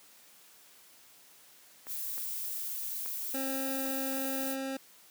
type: noise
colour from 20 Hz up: violet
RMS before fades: -37 dBFS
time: 1.86-4.57 s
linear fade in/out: 50 ms
type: clicks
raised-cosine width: 0.5 ms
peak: -32 dBFS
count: 6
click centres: 1.869 / 2.18 / 3.06 / 3.859 / 4.129 / 4.172 s
type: tone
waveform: 25% pulse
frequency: 267.8 Hz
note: C4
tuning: 40 cents sharp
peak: -30 dBFS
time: 3.34-4.77 s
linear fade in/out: 5 ms
effects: white hiss -58 dBFS RMS until 5.1 s + high-pass 150 Hz 12 dB/octave